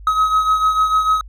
triangle beating tone pair, 1272 / 1278.7 Hz, D#6 / D#6, +38 / +47 cents, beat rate 6.7 Hz, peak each -12 / -19 dBFS, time 0.07-1.21 s, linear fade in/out 2 ms, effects added 50 Hz sine -34 dBFS peak until 1.28 s

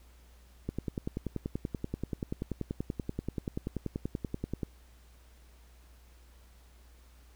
click train, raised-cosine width 3 ms, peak -20 dBFS, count 42, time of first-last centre 0.69-4.632 s, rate 10.4 Hz, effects added 60 Hz sine -55 dBFS peak until 7.35 s + pink hiss -64 dBFS RMS until 7.35 s

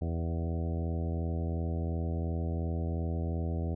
harmonic tone with a mistuned harmonic, 82.8 Hz, E2, 8 cents sharp, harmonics 1 / 2 / 3 / 4 / 5 / 6 / 7 / 8 / 9, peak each -31 / -37 / -41 / -43 / -45 / -47 / -48 / -49 / -50 dBFS, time 0.01-3.75 s, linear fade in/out 10 ms, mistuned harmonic 7, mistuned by +24 cents, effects none

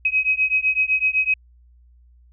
sine beating tone pair, 2533 / 2540.9 Hz, D#7 / D#7, +30 / +36 cents, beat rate 7.9 Hz, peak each -20 dBFS, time 0.05-1.34 s, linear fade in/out 5 ms, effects added 60 Hz sine -49 dBFS peak until 2.32 s

